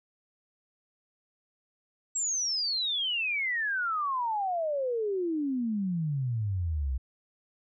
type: exponential sweep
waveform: sine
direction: down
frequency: 7690 to 61.74 Hz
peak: -27 dBFS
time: 2.15-6.98 s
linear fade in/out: 10 ms
effects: none